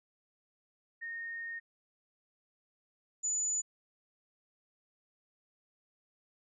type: tone pair in turn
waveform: sine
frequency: 1846 / 6970 Hz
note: A#6 / A8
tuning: -17 / -17 cents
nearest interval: octave + major seventh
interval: 2300 cents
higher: second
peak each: -38 / -30 dBFS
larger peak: second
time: 1.01-1.6 / 3.23-3.62 s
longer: first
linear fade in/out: 20 ms
effects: none